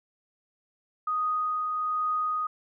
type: tone with tremolo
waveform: sine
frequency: 1244.5 Hz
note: D#6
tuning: in tune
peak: -24 dBFS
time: 1.07-2.47 s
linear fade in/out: 5 ms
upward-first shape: triangle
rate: 1.2 Hz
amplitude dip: 30%
effects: none